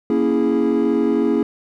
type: chord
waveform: triangle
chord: A# half-diminished seventh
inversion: none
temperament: equal with one note detuned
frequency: 234.3 / 277.2 / 329.6 / 415.3 Hz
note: A#3 / C#4 / E4 / G#4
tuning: +9 / 0 / 0 / 0 cents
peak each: -18 dBFS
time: 0.1-1.43 s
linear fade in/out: 2 ms
effects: tanh soft clip ceiling -6 dBFS